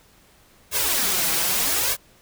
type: noise with flanger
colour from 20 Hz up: white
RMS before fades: -22 dBFS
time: 0.71-1.97 s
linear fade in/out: 50 ms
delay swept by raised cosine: 1.8 to 6.2 ms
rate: 0.81 Hz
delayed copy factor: +1
effects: pink hiss -55 dBFS RMS until 2.21 s